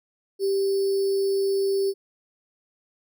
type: tone with sample-and-hold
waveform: sine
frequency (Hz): 392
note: G4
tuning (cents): 0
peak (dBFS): -20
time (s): 0.39-1.94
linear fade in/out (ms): 50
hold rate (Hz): 4900
effects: none